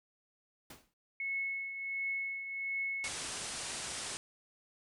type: noise with exponential decay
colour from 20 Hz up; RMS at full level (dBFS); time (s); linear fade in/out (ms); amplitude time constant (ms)
pink; -47; 0.7-0.94; 5; 51
type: tone with tremolo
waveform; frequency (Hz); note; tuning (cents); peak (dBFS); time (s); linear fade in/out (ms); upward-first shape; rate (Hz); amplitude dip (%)
sine; 2193; C#7; -19; -32; 1.2-3.08; 2; triangle; 1.4; 60
type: low-pass noise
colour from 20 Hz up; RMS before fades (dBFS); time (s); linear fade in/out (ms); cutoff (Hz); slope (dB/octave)
white; -41; 3.04-4.17; 0; 10000; 96
effects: none